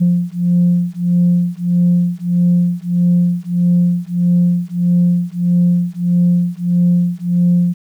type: beating tone pair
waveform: sine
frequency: 174.7 / 176.3 Hz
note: F3 / F3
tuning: +1 / +17 cents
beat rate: 1.6 Hz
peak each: -13 dBFS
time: 0-7.74 s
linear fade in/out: 20 ms
effects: tanh soft clip ceiling -5 dBFS + 8-bit